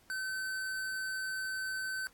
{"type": "tone with hard clipping", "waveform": "sine", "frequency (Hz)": 1531, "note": "G6", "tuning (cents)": -41, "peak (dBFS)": -36, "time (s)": [0.1, 2.07], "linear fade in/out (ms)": 0, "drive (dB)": 18, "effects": ["pink hiss -65 dBFS RMS until 2.13 s", "AAC 64 kbps"]}